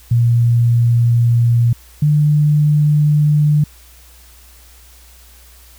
sine tone pair in turn, 118.4 / 149.17 Hz, A#2 / D3, +27 / +27 cents, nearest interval major third, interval 400 cents, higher second, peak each -9 dBFS, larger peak neither, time 0.11-1.73 / 2.02-3.64 s, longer neither, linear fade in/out 5 ms, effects added 60 Hz sine -43 dBFS peak until 5.78 s + white hiss -46 dBFS RMS until 5.78 s

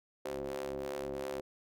sawtooth ring-modulated tone, 69.3 Hz, C#2, in tune, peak -30 dBFS, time 0.25-1.41 s, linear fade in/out 5 ms, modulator 449 Hz, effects none

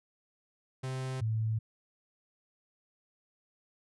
45% pulse / sine tone pair in turn, 130.6 / 110.52 Hz, C3 / A2, -3 / +8 cents, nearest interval minor third, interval 289 cents, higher first, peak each -34 / -28 dBFS, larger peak second, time 0.83-1.21 / 1.21-1.59 s, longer neither, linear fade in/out 10 ms, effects resampled to 24000 Hz

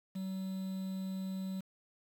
triangle tone with quantisation, 190 Hz, F#3, 46 cents sharp, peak -34 dBFS, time 0.15-1.61 s, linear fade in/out 10 ms, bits 9, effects none

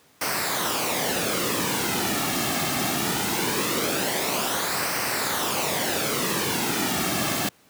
pink noise with flanger, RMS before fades -25 dBFS, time 0.21-7.49 s, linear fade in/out 5 ms, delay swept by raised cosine 0.28 to 2.08 ms, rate 0.21 Hz, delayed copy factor -0.55, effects pink hiss -57 dBFS RMS until 7.69 s + high-pass 150 Hz 12 dB/octave

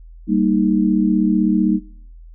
sine chord, Eb major, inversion first, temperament equal with one note detuned, 196 / 231.7 / 311.1 Hz, G3 / Bb3 / Eb4, 0 / -10 / 0 cents, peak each -17 / -18 / -18 dBFS, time 0.27-1.8 s, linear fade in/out 50 ms, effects noise-tail reverb RT60 0.7 s tail -24 dB re dry + added 41 Hz sine -37 dBFS peak until 2.34 s

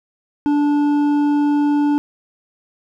sine tone with hard clipping, 291.7 Hz, D4, 12 cents flat, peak -15 dBFS, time 0.46-1.98 s, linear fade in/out 0 ms, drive 7 dB, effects none

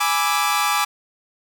sawtooth chord, E dominant seventh, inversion first, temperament equal, 830.6 / 987.8 / 1174.7 / 1318.5 Hz, G#5 / B5 / D6 / E6, 0 / 0 / 0 / 0 cents, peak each -19 / -23 / -17 / -23 dBFS, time 0-0.85 s, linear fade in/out 10 ms, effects none

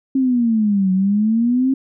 sine exponential two-way sweep, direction down then up, 270.6 to 185 to 270.6 Hz, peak -13 dBFS, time 0.15-1.74 s, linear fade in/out 5 ms, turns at 0.92 s, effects none

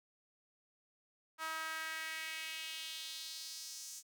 sawtooth tone with high-pass filter sweep, 319.4 Hz, D#4, 45 cents sharp, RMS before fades -44 dBFS, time 1.38-4.03 s, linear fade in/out 50 ms, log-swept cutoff 1200 to 6700 Hz, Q 2.4, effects none

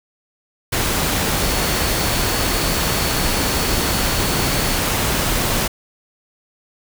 sine tone in noise, 4425 Hz, C#8, 4 cents flat, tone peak -30 dBFS, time 1.41-4.79 s, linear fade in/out 10 ms, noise pink, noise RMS -19 dBFS, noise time 0.72-5.68 s, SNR -14 dB, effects none

